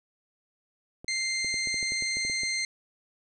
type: clicks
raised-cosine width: 2 ms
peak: -29 dBFS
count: 12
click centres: 1.045 / 1.446 / 1.542 / 1.673 / 1.743 / 1.828 / 1.921 / 2.024 / 2.17 / 2.25 / 2.298 / 2.434 s
type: tone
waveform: 20% pulse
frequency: 2093 Hz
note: C7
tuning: in tune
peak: -22 dBFS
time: 1.08-2.65 s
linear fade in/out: 2 ms
effects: resampled to 24000 Hz + 10-bit